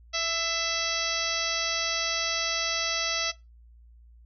harmonic tone with a mistuned harmonic, 660 Hz, E5, 2 cents sharp, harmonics 1 / 2 / 3 / 4 / 5 / 6 / 7 / 8 / 9, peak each -35 / -35 / -35 / -35 / -35 / -35 / -35 / -35 / -35 dBFS, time 0.13-3.32 s, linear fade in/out 20 ms, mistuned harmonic 3, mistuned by +25 cents, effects noise-tail reverb RT60 0.2 s tail -18 dB re dry + added 58 Hz sine -50 dBFS peak until 4.25 s

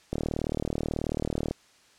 click train, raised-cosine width 2 ms, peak -15 dBFS, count 54, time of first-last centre 0.13-1.51 s, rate 38.4 Hz, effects white hiss -59 dBFS RMS until 1.98 s + low-pass 7000 Hz 12 dB/octave

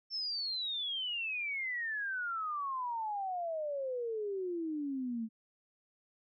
sine exponential sweep, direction down, 5410 to 217.8 Hz, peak -34 dBFS, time 0.1-5.29 s, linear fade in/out 50 ms, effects none

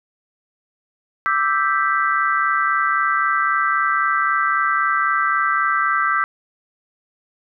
sine chord, E minor seventh, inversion third, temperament equal, 1174.7 / 1318.5 / 1568 / 1975.5 Hz, D6 / E6 / G6 / B6, 0 / 0 / 0 / 0 cents, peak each -21 / -20 / -21 / -25 dBFS, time 1.26-6.24 s, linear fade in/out 0 ms, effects none

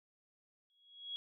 sine tone with exponential growth, 3322 Hz, G#7, in tune, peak -37 dBFS, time 0.7-1.16 s, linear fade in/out 0 ms, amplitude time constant 100 ms, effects none

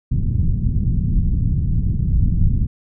pink low-pass noise, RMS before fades -17 dBFS, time 0.11-2.67 s, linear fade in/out 10 ms, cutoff 180 Hz, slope 24 dB/octave, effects none

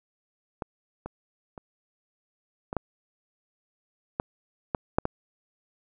clicks, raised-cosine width 1 ms, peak -17 / -21 / -26 / -18 / -12 / -12 / -11 / -6 / -12 dBFS, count 9, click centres 0.622 / 1.06 / 1.578 / 2.729 / 2.767 / 4.199 / 4.748 / 4.985 / 5.054 s, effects none

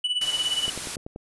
triangle tone with tremolo, 2963 Hz, F#7, 2 cents sharp, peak -19 dBFS, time 0.04-0.7 s, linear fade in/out 5 ms, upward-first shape sine, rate 17 Hz, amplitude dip 75%
white noise, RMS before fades -32 dBFS, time 0.21-0.96 s, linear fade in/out 5 ms
click train, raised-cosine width 2 ms, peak -22 dBFS, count 6, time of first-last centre 0.68-1.161 s, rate 10.4 Hz
effects resampled to 24000 Hz

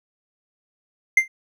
triangle tone with exponential decay, 2090 Hz, C7, 2 cents flat, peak -6 dBFS, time 1.17-1.28 s, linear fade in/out 5 ms, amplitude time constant 23 ms, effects none

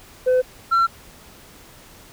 sine tone pair in turn, 508 / 1356.2 Hz, B4 / E6, +49 / +49 cents, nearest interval octave + perfect fourth, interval 1700 cents, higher second, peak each -11 dBFS, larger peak neither, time 0.26-0.42 / 0.71-0.87 s, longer neither, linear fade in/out 20 ms, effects tanh soft clip ceiling -13 dBFS + pink hiss -46 dBFS RMS until 2.12 s

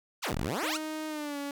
10% pulse exponential two-way sweep, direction down then up, 1650 to 32.7 to 1650 Hz, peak -22 dBFS, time 0.22-0.78 s, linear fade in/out 20 ms, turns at 0.36 s
blue noise with exponential decay, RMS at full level -41 dBFS, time 0.28-0.37 s, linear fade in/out 5 ms, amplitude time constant 19 ms
sawtooth tone with pitch glide, 311.1 to 283.6 Hz, D#4 to C#4, 0 to +40 cents, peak -30 dBFS, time 0.63-1.51 s, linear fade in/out 2 ms, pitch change -160 cents, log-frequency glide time 1.08-1.38 s
effects none

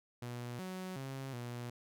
sawtooth tone with pitch steps, 121.2 / 185.8 / 134.5 / 120.8 Hz, B2 / F#3 / C3 / B2, -32 / +7 / +48 / -38 cents, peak -37 dBFS, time 0.22-1.7 s, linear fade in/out 5 ms, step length 370 ms, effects none

